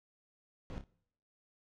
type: noise with echo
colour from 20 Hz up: brown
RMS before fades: -42 dBFS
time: 0.7-0.78 s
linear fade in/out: 0 ms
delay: 29 ms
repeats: 2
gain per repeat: -8 dB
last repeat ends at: 0.838 s
effects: noise-tail reverb RT60 0.7 s tail -23 dB re dry + low-pass 5000 Hz 12 dB/octave